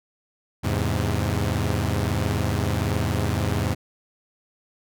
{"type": "chord", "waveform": "sawtooth", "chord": "E augmented", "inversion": "none", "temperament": "equal", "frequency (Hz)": [82.41, 103.83, 130.81], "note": ["E2", "G#2", "B#2"], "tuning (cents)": [0, 0, 0], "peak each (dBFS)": [-22, -21, -24], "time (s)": [0.63, 3.75], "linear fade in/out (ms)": 20, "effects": []}